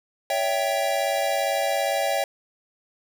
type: chord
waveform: square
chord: C# diminished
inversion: none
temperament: equal with one note detuned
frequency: 561.8 / 659.3 / 784 Hz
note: C#5 / E5 / G5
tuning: +23 / 0 / 0 cents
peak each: -27 dBFS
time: 0.3-2.24 s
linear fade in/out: 2 ms
effects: none